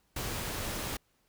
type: noise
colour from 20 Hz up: pink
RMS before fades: -36 dBFS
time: 0.16-0.97 s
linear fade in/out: 5 ms
effects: pink hiss -72 dBFS RMS until 1.28 s